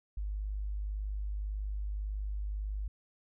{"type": "tone", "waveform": "sine", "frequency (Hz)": 50.9, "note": "G#1", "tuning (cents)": -34, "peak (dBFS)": -33, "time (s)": [0.17, 2.88], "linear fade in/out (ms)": 5, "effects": []}